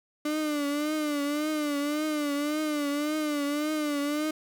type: tone with vibrato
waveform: 35% pulse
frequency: 296.9 Hz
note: D4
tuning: 19 cents sharp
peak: -25 dBFS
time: 0.25-4.31 s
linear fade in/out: 5 ms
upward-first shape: triangle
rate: 1.8 Hz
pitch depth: 84 cents each way
effects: none